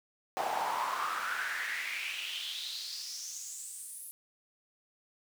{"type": "noise with high-pass filter sweep", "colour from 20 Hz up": "brown", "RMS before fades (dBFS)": -37, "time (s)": [0.37, 4.11], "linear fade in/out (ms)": 0, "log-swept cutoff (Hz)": [710, 11000], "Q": 5.3, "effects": []}